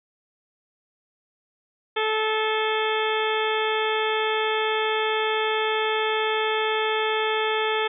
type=harmonic tone with a mistuned harmonic; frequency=435.5 Hz; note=A4; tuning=18 cents flat; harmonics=1 / 2 / 3 / 4 / 5 / 6 / 7 / 8; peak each=-25 / -28 / -30 / -31 / -32 / -33 / -33 / -34 dBFS; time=1.96-7.88 s; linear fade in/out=10 ms; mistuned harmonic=7; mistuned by=+69 cents; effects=none